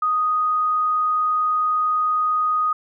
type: tone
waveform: sine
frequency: 1244.5 Hz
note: D#6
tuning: in tune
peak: -17 dBFS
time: 0.02-2.73 s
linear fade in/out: 5 ms
effects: none